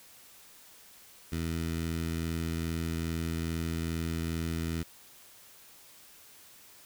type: tone with notch filter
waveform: 15% pulse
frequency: 82.41 Hz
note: E2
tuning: in tune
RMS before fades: -33 dBFS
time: 1.32-4.83 s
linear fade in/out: 5 ms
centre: 810 Hz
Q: 0.97
effects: white hiss -55 dBFS RMS until 6.85 s